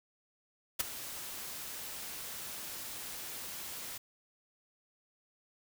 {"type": "noise with ADSR envelope", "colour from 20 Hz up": "white", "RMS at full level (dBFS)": -28, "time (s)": [0.79, 3.98], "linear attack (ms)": 14, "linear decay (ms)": 12, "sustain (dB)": -15, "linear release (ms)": 7, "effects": []}